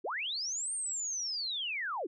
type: linear two-way sweep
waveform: sine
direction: up then down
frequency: 278.7 to 8870 to 278.7 Hz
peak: -33 dBFS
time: 0.04-2.07 s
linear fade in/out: 10 ms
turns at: 0.73 s
effects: none